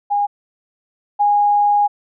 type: tone pair in turn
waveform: sine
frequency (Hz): 817 / 822.7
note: G#5 / G#5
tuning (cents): -29 / -17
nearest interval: unison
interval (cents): 12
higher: second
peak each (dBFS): -14 / -11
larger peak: second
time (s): 0.1-0.27 / 1.19-1.88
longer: second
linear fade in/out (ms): 20
effects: none